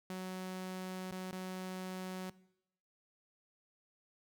sawtooth tone with dropouts, 185.7 Hz, F#3, 7 cents sharp, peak -36 dBFS, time 0.1-2.3 s, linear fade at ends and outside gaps 2 ms, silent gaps 1.111-1.12 / 1.311-1.327 s, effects noise-tail reverb RT60 0.8 s tail -20 dB re dry

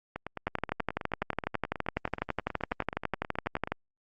two click trains, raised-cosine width 0.5 ms, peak -20 / -13 dBFS, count 34 / 40, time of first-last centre 0.16-3.674 / 0.47-3.72 s, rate 9.39 / 12 Hz, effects Opus 48 kbps

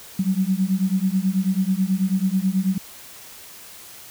sine beating tone pair, 185 / 194.2 Hz, F#3 / G3, 0 / -16 cents, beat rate 9.2 Hz, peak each -21 dBFS, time 0.19-2.78 s, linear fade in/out 5 ms, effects white hiss -42 dBFS RMS until 4.1 s

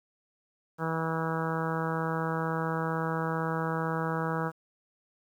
harmonic tone, 162.2 Hz, E3, 28 cents flat, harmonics 1 / 2 / 3 / 4 / 5 / 6 / 7 / 8 / 9 / 10, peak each -32 / -38 / -35 / -41 / -39 / -38 / -40 / -38 / -40 / -43 dBFS, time 0.78-4.52 s, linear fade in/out 50 ms, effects 10-bit

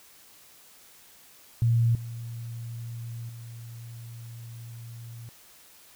sine tone with level steps, 116.54 Hz, A#2, in tune, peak -19 / -34 / -39 dBFS, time 1.62-5.29 s, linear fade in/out 0 ms, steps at 1.95 / 3.29 s, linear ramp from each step 2 ms, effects white hiss -54 dBFS RMS until 5.95 s

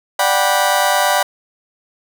30% pulse chord, G major seventh, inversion second, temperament just, 588 / 735 / 784 / 980 Hz, D5 / F#5 / G5 / B5, +2 / -12 / 0 / -14 cents, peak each -16 dBFS, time 0.19-1.23 s, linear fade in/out 5 ms, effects none

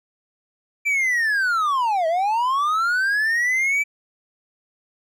triangle linear two-way sweep, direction down then up, 2354 to 630 to 2328 Hz, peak -16 dBFS, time 0.85-3.84 s, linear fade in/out 20 ms, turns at 2.07 s, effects none

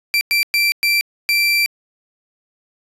30% pulse tone bursts at uneven times, 2349 Hz, D7, in tune, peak -11 dBFS, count 5, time 0.14-0.21 / 0.31-0.43 / 0.54-0.72 / 0.83-1.01 / 1.29-1.66 s, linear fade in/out 0 ms, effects resampled to 32000 Hz

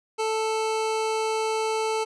25% pulse tone, 440 Hz, A4, in tune, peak -20 dBFS, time 0.18-2.05 s, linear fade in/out 20 ms, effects resampled to 22050 Hz

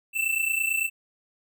square tone pair together, 2649 / 2678 Hz, E7 / E7, +8 / +27 cents, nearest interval unison, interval 19 cents, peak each -27 / -27 dBFS, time 0.13-0.9 s, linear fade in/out 50 ms, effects none

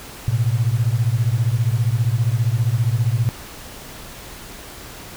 sine beating tone pair, 110 / 125 Hz, A2 / B2, 0 / +21 cents, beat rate 15 Hz, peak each -18 / -19 dBFS, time 0.28-3.29 s, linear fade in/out 0 ms, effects pink hiss -37 dBFS RMS until 5.16 s

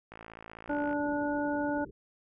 click train, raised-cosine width 0.5 ms, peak -30 dBFS, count 46, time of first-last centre 0.12-0.929 s, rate 55.6 Hz
white low-pass noise, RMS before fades -49 dBFS, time 0.68-1.91 s, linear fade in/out 10 ms, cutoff 470 Hz, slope 96 dB/octave
harmonic tone, 291.7 Hz, D4, 12 cents flat, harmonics 1 / 2 / 3 / 5, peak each -31 / -34 / -36 / -38 dBFS, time 0.69-1.85 s, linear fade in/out 10 ms
effects none

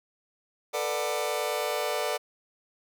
sawtooth chord, B minor seventh, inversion third, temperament just, 444.5 / 493.9 / 592.7 / 740.8 Hz, A4 / B4 / D5 / F#5, +18 / 0 / +16 / +2 cents, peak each -29 / -30 / -27 / -31 dBFS, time 0.73-2.18 s, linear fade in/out 20 ms, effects none

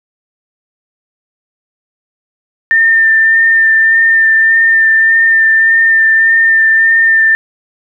sine tone with vibrato, 1800 Hz, A6, 39 cents sharp, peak -5 dBFS, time 2.71-7.35 s, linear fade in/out 0 ms, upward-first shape sine, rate 1.7 Hz, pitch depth 14 cents each way, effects none

